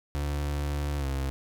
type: tone with pitch glide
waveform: 35% pulse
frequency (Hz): 72.3 to 67.85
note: D2 to C#2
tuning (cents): -27 to -36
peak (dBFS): -26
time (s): 0.15-1.3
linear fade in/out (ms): 0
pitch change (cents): -109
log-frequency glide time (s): 0.98-1.06
effects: 11-bit